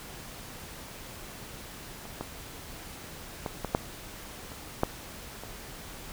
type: clicks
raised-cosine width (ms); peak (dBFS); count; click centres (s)
1; -28 / -19 / -17 / -17 / -9 / -29 / -9 / -27; 8; 2.054 / 2.21 / 3.462 / 3.647 / 3.749 / 4.518 / 4.834 / 5.436
effects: pink hiss -44 dBFS RMS until 6.12 s